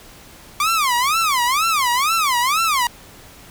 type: tone with vibrato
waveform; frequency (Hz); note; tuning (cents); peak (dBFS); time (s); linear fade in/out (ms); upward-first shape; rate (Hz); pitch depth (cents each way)
sawtooth; 1135; C#6; +41; -12; 0.6-2.87; 2; sine; 2.1; 300
effects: pink hiss -43 dBFS RMS until 3.5 s